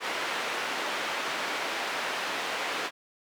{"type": "band-pass noise", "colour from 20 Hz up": "white", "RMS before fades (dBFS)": -32, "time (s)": [0, 2.91], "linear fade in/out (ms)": 50, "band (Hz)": [350, 2400], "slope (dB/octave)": 12, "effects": []}